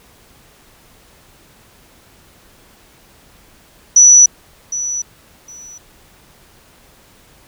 sine tone with echo, 5920 Hz, F#8, in tune, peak -3 dBFS, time 3.96-4.26 s, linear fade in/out 5 ms, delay 760 ms, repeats 2, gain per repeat -15 dB, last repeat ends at 5.78 s, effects pink hiss -48 dBFS RMS until 7.47 s

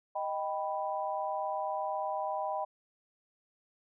sine chord, Eb augmented, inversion none, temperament equal, 622.3 / 784 / 987.8 Hz, Eb5 / G5 / B5, 0 / 0 / 0 cents, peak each -36 / -35 / -37 dBFS, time 0.15-2.65 s, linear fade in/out 10 ms, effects none

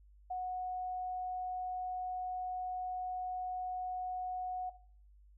sine tone, 734 Hz, F#5, 14 cents flat, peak -35 dBFS, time 0.3-4.7 s, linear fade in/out 10 ms, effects noise-tail reverb RT60 0.5 s tail -17 dB re dry + added 50 Hz sine -58 dBFS peak until 5.37 s

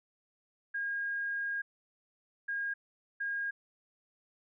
sine tone bursts at uneven times, 1626 Hz, G#6, 37 cents flat, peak -32 dBFS, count 3, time 0.74-1.62 / 2.48-2.74 / 3.2-3.51 s, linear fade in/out 10 ms, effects none

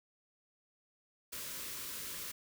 white band-stop noise, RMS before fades -43 dBFS, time 1.32-2.32 s, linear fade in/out 10 ms, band 620 to 930 Hz, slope 96 dB/octave, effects none

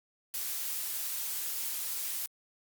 blue noise, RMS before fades -35 dBFS, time 0.34-2.26 s, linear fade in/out 2 ms, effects Opus 48 kbps

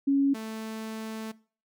sine / sawtooth tone pair in turn, 277.2 / 220.5 Hz, C#4 / A3, 0 / +4 cents, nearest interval major third, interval 396 cents, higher first, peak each -20 / -31 dBFS, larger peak first, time 0.07-0.34 / 0.34-1.32 s, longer second, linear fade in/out 10 ms, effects noise-tail reverb RT60 0.4 s tail -20 dB re dry

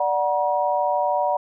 sine chord, D augmented, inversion none, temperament equal with one note detuned, 587.3 / 740 / 954.7 Hz, D5 / F#5 / A#5, 0 / 0 / +41 cents, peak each -23 dBFS, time 0-1.37 s, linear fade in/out 5 ms, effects none

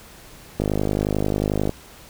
click train, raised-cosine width 2 ms, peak -8 dBFS, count 57, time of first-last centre 0.6-1.694 s, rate 51.2 Hz, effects pink hiss -45 dBFS RMS until 2.09 s

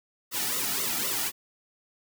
white noise with flanger, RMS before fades -29 dBFS, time 0.31-1.32 s, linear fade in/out 50 ms, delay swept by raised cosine 1.2 to 1.94 ms, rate 3.9 Hz, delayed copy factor -1, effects none

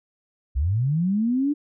sine linear sweep, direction up, 58.5 to 298.9 Hz, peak -19 dBFS, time 0.55-1.54 s, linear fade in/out 20 ms, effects none

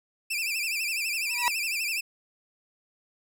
sawtooth tone with vibrato, 2508 Hz, D#7, 13 cents sharp, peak -24 dBFS, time 0.3-2.01 s, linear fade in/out 10 ms, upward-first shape sine, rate 12 Hz, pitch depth 130 cents each way
35% pulse tone with exponential growth, 968 Hz, B5, 35 cents flat, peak -18 dBFS, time 1.27-1.48 s, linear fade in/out 0 ms, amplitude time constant 44 ms
effects none

